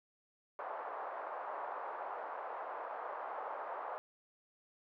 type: band-pass noise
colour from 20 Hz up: white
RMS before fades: -43 dBFS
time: 0.59-3.98 s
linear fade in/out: 0 ms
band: 550 to 1100 Hz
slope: 24 dB/octave
effects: none